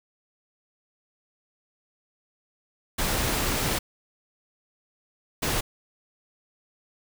pink noise bursts at uneven times, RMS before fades -26 dBFS, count 2, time 2.98-3.79 / 5.42-5.61 s, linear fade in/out 10 ms, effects none

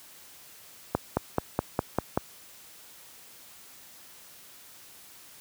accelerating click train, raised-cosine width 1 ms, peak -9 dBFS, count 7, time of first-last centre 0.95-2.175 s, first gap 220 ms, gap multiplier 0.97, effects white hiss -51 dBFS RMS until 5.4 s + high-pass 60 Hz 12 dB/octave

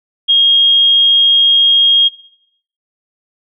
sine tone, 3253 Hz, G#7, 37 cents flat, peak -6 dBFS, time 0.28-2.09 s, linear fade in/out 20 ms, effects noise-tail reverb RT60 0.7 s tail -17 dB re dry

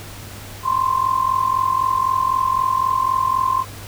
sine tone with amplitude modulation, 1046.5 Hz, C6, in tune, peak -12 dBFS, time 0.63-3.65 s, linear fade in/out 50 ms, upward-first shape sine, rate 43.9 Hz, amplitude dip 80%, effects added 100 Hz sine -37 dBFS peak until 3.87 s + pink hiss -37 dBFS RMS until 3.87 s

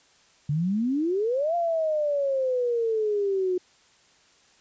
sine exponential two-way sweep, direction up then down, 140.3 to 697 to 359.2 Hz, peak -22 dBFS, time 0.49-3.58 s, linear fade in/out 5 ms, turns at 1.55 s, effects white hiss -59 dBFS RMS until 4.6 s + resampled to 16000 Hz

